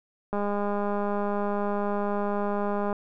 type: click train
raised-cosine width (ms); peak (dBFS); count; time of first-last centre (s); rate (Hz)
1; -16; 531; 0.33-2.928; 204
effects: none